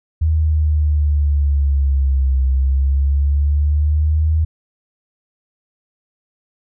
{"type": "exponential two-way sweep", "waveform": "sine", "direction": "down then up", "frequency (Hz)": [79.5, 65.41, 79.5], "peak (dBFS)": -12, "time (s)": [0.21, 4.45], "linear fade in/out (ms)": 10, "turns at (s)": 2.45, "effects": []}